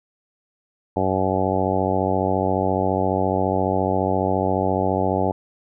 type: harmonic tone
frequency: 94.5 Hz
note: F#2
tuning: 37 cents sharp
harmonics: 1 / 2 / 3 / 4 / 5 / 6 / 7 / 8 / 9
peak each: -27 / -27 / -27 / -27 / -27 / -27 / -27 / -27 / -27 dBFS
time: 0.96-5.32 s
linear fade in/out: 5 ms
effects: none